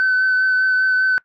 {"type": "tone with vibrato", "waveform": "sine", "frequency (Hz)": 1519, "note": "F#6", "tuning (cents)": 45, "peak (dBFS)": -12, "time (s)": [0, 1.18], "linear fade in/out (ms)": 0, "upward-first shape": "triangle", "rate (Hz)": 5, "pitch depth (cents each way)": 16, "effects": ["noise-tail reverb RT60 0.1 s tail -23 dB re dry", "tanh soft clip ceiling -11 dBFS"]}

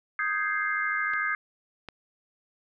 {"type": "chord", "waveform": "sine", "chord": "Ab major seventh", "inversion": "second", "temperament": "equal", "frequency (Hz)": [1244.5, 1568, 1661.2, 2093], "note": ["Eb6", "G6", "Ab6", "C7"], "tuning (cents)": [0, 0, 0, 0], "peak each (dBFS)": -31, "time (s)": [0.19, 1.35], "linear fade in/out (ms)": 2}
{"type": "clicks", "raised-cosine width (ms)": 0.3, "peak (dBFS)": [-27, -23], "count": 2, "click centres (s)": [1.136, 1.887]}
{"effects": []}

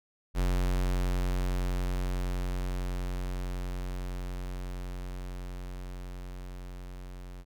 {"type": "tone with level ramp", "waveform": "square", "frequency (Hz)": 45.4, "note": "F#1", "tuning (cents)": -32, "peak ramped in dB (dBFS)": [-25, -42], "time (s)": [0.34, 7.45], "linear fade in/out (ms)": 50, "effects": []}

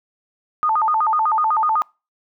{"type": "tone with vibrato", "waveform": "sine", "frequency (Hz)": 1041, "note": "C6", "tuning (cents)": -9, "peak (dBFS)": -15, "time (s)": [0.63, 1.82], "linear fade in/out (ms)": 0, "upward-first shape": "square", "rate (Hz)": 8, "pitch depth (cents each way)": 290, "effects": ["noise-tail reverb RT60 0.3 s tail -26 dB re dry"]}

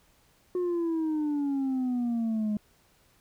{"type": "exponential sweep", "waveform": "sine", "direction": "down", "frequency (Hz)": [363.9, 207.7], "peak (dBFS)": -23, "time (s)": [0.55, 2.57], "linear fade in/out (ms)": 2, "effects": ["tanh soft clip ceiling -25 dBFS", "pink hiss -64 dBFS RMS until 3.2 s"]}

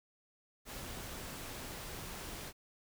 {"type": "noise", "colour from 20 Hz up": "pink", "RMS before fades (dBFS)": -45, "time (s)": [0.65, 2.53], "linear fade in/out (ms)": 50, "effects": []}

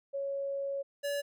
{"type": "tone pair in turn", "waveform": ["sine", "square"], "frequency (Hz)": [554.4, 571], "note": ["C#5", "D5"], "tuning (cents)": [0, -49], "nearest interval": "minor second", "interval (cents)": 51, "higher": "second", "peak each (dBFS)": [-32, -32], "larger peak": "neither", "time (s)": [[0.13, 0.83], [1.03, 1.22]], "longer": "first", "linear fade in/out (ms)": 20, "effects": []}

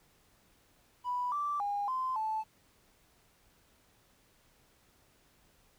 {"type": "tone with pitch steps", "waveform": "triangle", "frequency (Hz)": [986, 1168, 813, 1034, 873], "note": ["B5", "D6", "G#5", "C6", "A5"], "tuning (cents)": [-3, -10, -37, -21, -14], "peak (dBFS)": -27, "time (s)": [1.04, 2.44], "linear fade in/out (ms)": 50, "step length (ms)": 280, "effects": ["tanh soft clip ceiling -29 dBFS", "pink hiss -67 dBFS RMS until 5.78 s"]}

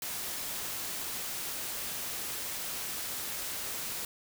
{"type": "noise", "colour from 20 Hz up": "white", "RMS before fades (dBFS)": -37, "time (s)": [0.02, 4.05], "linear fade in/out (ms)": 2, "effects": []}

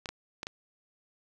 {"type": "clicks", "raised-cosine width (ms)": 0.2, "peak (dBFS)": -19, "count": 4, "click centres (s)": [0.058, 0.09, 0.431, 0.469], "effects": []}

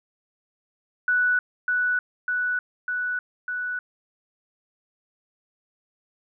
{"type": "tone with echo", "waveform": "sine", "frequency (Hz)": 1480, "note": "F#6", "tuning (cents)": 0, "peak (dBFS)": -18, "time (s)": [1.08, 1.39], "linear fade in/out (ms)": 2, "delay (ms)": 600, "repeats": 4, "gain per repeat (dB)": -2, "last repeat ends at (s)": 3.79, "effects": []}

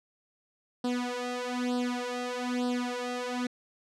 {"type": "tone with flanger", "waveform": "sawtooth", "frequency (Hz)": 246.9, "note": "B3", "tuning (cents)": 0, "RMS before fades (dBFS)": -32, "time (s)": [0.84, 3.47], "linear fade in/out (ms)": 5, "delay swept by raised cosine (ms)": [0.22, 2.52], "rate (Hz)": 1.1, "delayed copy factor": 0.9, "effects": ["low-pass 7000 Hz 12 dB/octave"]}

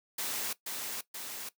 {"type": "noise with echo", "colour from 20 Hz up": "white", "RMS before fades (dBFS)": -35, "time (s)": [0.18, 0.53], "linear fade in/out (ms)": 5, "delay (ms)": 480, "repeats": 2, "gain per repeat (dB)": -3, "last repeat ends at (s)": 1.49, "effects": ["noise-tail reverb RT60 0.1 s tail -17 dB re dry", "high-pass 200 Hz 12 dB/octave"]}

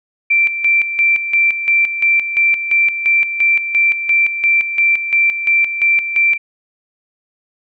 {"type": "tone with tremolo", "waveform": "sine", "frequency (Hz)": 2349, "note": "D7", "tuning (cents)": 0, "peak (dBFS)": -9, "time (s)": [0.3, 6.38], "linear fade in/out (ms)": 10, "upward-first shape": "square", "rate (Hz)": 2.9, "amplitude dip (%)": 65, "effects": []}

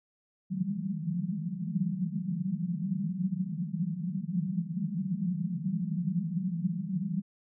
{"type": "band-pass noise", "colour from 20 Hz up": "pink", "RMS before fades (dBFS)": -32, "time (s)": [0.5, 7.22], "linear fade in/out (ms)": 20, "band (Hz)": [160, 200], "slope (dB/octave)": 96, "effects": []}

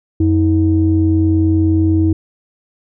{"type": "tone pair together", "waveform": "sine", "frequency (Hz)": [89.68, 320], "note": ["F2", "D#4"], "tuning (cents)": [46, 49], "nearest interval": "octave + minor seventh", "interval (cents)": 2203, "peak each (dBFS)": -12, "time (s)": [0.2, 2.13], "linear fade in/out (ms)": 5, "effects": ["tanh soft clip ceiling -2 dBFS"]}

